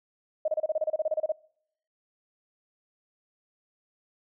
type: tone bursts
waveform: sine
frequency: 622.3 Hz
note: D#5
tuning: in tune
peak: -23 dBFS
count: 15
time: 0.45-1.321 s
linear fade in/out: 5 ms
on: 31 ms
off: 29 ms
effects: noise-tail reverb RT60 0.7 s tail -25 dB re dry